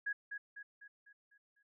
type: tone with echo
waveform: sine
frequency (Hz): 1661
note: G#6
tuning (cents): 0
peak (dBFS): -34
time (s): 0.06-0.13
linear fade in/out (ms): 10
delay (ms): 250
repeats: 6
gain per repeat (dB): -6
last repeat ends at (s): 1.63
effects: none